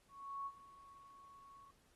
sine tone with ADSR envelope, 1108.7 Hz, C#6, in tune, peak -40 dBFS, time 0.08-1.71 s, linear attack 380 ms, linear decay 55 ms, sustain -17 dB, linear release 7 ms, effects pink hiss -73 dBFS RMS until 1.95 s + AAC 32 kbps

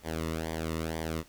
sawtooth tone with flanger, 80.6 Hz, E2, 38 cents flat, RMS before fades -34 dBFS, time 0.03-1.24 s, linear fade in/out 50 ms, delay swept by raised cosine 0.74 to 1.28 ms, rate 2.1 Hz, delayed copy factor -0.8, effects pink hiss -58 dBFS RMS until 1.28 s

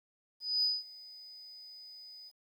sine tone with ADSR envelope, 4978 Hz, D#8, in tune, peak -25 dBFS, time 0.4-2.32 s, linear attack 230 ms, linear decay 200 ms, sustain -23 dB, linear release 46 ms, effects tanh soft clip ceiling -21 dBFS + 11-bit

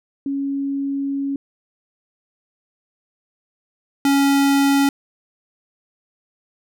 sine / square tone pair in turn, 277.2 / 278.4 Hz, C#4 / C#4, 0 / +8 cents, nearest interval unison, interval 8 cents, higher second, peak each -20 / -14 dBFS, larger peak second, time 0.26-1.36 / 4.05-4.89 s, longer first, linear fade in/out 2 ms, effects none

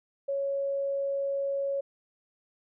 sine tone, 554.4 Hz, C#5, in tune, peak -27 dBFS, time 0.28-1.81 s, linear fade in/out 10 ms, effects none

